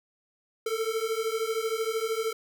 square beating tone pair, 440 / 453 Hz, A4 / A#4, 0 / -50 cents, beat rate 13 Hz, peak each -31 dBFS, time 0.66-2.33 s, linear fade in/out 5 ms, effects none

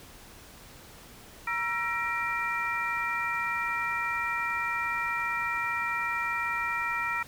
harmonic tone with a mistuned harmonic, 472.5 Hz, A#4, 23 cents sharp, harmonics 2 / 3 / 4 / 5, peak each -35 / -32 / -33 / -33 dBFS, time 1.47-7.23 s, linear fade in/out 5 ms, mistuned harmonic 3, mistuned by -90 cents, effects pink hiss -50 dBFS RMS until 7.27 s

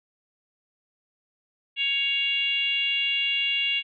sine tone with frequency modulation, 2794 Hz, F7, in tune, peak -22 dBFS, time 1.76-3.83 s, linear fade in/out 50 ms, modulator 567 Hz, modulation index 0.84, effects none

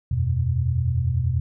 sine chord, E suspended second, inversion none, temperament just, 82.41 / 92.71 / 123.61 Hz, E2 / F#2 / B2, 0 / +4 / +2 cents, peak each -24 / -26 / -22 dBFS, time 0.11-1.4 s, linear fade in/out 5 ms, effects none

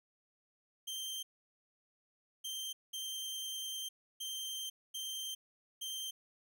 sawtooth tone bursts at uneven times, 3145 Hz, G7, 5 cents sharp, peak -36 dBFS, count 6, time 0.87-1.23 / 2.44-2.73 / 2.93-3.89 / 4.2-4.7 / 4.94-5.35 / 5.81-6.11 s, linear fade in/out 10 ms, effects none

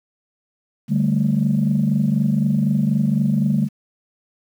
sine chord, D suspended fourth, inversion none, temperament equal, 146.83 / 196 / 220 Hz, D3 / G3 / A3, 0 / 0 / 0 cents, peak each -19 dBFS, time 0.88-3.69 s, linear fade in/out 50 ms, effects tanh soft clip ceiling -8 dBFS + 8-bit

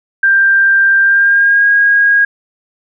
sine tone with pitch glide, 1584 to 1636.1 Hz, G6 to G#6, +18 to -26 cents, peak -6 dBFS, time 0.23-2.25 s, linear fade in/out 5 ms, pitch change +56 cents, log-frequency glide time 1.01-1.67 s, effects none

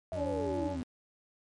sine exponential sweep, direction down, 663 to 243.3 Hz, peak -34 dBFS, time 0.12-0.83 s, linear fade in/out 0 ms
35% pulse tone with vibrato, 85.3 Hz, F2, 40 cents flat, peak -37 dBFS, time 0.13-0.82 s, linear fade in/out 0 ms, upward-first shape square, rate 7.4 Hz, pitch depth 120 cents each way
harmonic tone, 285.4 Hz, D4, 49 cents flat, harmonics 1 / 2 / 3, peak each -36 / -36 / -41 dBFS, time 0.15-0.77 s, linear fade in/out 50 ms
effects MP3 48 kbps

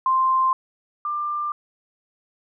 sine tone pair in turn, 1046.5 / 1190.5 Hz, C6 / D6, 0 / +23 cents, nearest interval major second, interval 223 cents, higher second, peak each -16 / -23 dBFS, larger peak first, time 0.06-0.53 / 1.05-1.52 s, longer neither, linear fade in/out 2 ms, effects none

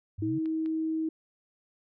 sine exponential sweep, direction up, 92.6 to 152 Hz, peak -33 dBFS, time 0.18-0.39 s, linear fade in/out 10 ms
sine tone, 318.8 Hz, D#4, 42 cents sharp, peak -27 dBFS, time 0.22-1.09 s, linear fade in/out 5 ms
clicks, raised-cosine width 0.3 ms, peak -35 dBFS, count 2, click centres 0.458 / 0.66 s
effects none

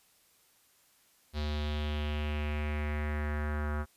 square tone with low-pass filter sweep, 74.8 Hz, D2, 32 cents sharp, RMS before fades -33 dBFS, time 1.33-3.86 s, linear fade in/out 50 ms, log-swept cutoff 4200 to 1400 Hz, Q 3.4, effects white hiss -66 dBFS RMS until 3.96 s + resampled to 32000 Hz

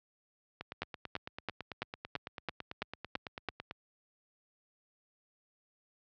two click trains, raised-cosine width 0.3 ms, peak -24 / -18 dBFS, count 29 / 9, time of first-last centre 0.61-3.711 / 0.82-3.487 s, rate 9.03 / 3 Hz, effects high-pass 60 Hz 12 dB/octave + low-pass 5000 Hz 12 dB/octave

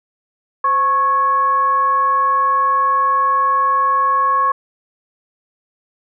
sine tone with frequency modulation, 1100 Hz, C#6, 14 cents flat, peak -12 dBFS, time 0.64-4.52 s, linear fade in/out 5 ms, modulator 580 Hz, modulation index 0.31, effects none

